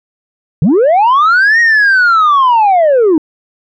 sine linear two-way sweep, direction up then down, 128.3 to 1891 to 294.9 Hz, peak -3 dBFS, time 0.62-3.18 s, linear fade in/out 2 ms, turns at 1.6 s, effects tanh soft clip ceiling -4 dBFS

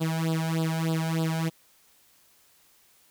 sawtooth tone with flanger, 162 Hz, E3, 30 cents flat, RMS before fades -27 dBFS, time 0-1.5 s, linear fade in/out 20 ms, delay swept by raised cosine 0.23 to 1.33 ms, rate 3.3 Hz, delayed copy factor +1, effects white hiss -61 dBFS RMS until 3.1 s

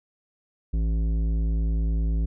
triangle tone with tanh clipping, 54.8 Hz, A1, 6 cents flat, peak -23 dBFS, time 0.73-2.26 s, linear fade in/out 10 ms, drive 16 dB, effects none

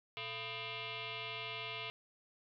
sine tone with frequency modulation, 119.2 Hz, A#2, 39 cents sharp, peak -40 dBFS, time 0.17-1.9 s, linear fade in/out 0 ms, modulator 561 Hz, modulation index 6.1, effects none

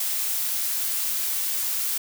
blue noise, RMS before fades -26 dBFS, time 0-1.98 s, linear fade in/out 5 ms, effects none

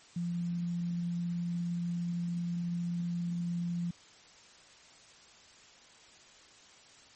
sine tone with quantisation, 173 Hz, F3, 16 cents flat, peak -31 dBFS, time 0.16-3.91 s, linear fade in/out 5 ms, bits 10, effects white hiss -57 dBFS RMS until 7.15 s + MP3 32 kbps

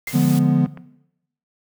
white noise, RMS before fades -33 dBFS, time 0.07-0.39 s, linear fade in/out 2 ms
sine tone with exponential decay, 2089 Hz, C7, 3 cents flat, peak -24 dBFS, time 0.07-0.19 s, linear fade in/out 5 ms, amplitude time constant 26 ms
clicks, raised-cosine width 0.5 ms, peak -24 dBFS, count 3, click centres 0.075 / 0.66 / 0.774 s
triangle chord, D diminished seventh, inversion none, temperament equal, 146.83 / 174.61 / 207.7 / 246.9 Hz, D3 / F3 / Ab3 / Cb4, 0 / 0 / 0 / 0 cents, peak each -16 / -17 / -22 / -16 dBFS, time 0.13-0.67 s, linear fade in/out 20 ms
effects noise-tail reverb RT60 0.8 s tail -17 dB re dry

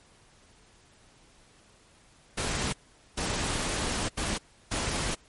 pink noise bursts at uneven times, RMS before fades -30 dBFS, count 4, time 2.37-2.73 / 3.17-4.09 / 4.17-4.38 / 4.71-5.15 s, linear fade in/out 10 ms, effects pink hiss -59 dBFS RMS until 5.28 s + MP3 48 kbps

